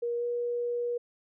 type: tone with pitch glide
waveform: sine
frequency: 474.4 to 480.2 Hz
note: A#4 to B4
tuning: +30 to -49 cents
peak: -28 dBFS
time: 0.02-0.98 s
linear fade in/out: 10 ms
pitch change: +21 cents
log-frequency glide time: 0.17-0.24 s
effects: none